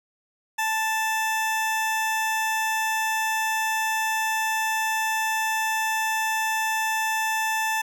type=tone; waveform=20% pulse; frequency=880 Hz; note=A5; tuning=in tune; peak=-18 dBFS; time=0.58-7.82 s; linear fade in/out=10 ms; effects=none